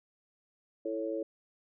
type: chord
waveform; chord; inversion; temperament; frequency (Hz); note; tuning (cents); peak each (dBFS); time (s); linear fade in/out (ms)
sine; A major; second; equal; 329.6 / 440 / 554.4; E4 / A4 / C#5; 0 / 0 / 0; -36 / -37 / -36; 0.85-1.23; 5
effects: none